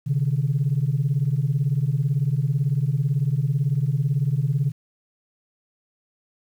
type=beating tone pair; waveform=sine; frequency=130.6 / 148.6 Hz; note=C3 / D3; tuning=-3 / +21 cents; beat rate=18 Hz; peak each=-21 dBFS; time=0.06-4.72 s; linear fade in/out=20 ms; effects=tanh soft clip ceiling -13 dBFS + 9-bit